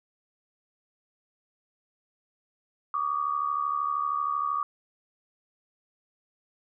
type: tone pair together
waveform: sine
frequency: 1142 / 1214.9 Hz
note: D6 / D#6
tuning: -49 / -42 cents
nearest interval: minor second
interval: 107 cents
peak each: -28 / -29 dBFS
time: 2.94-4.63 s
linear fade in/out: 2 ms
effects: none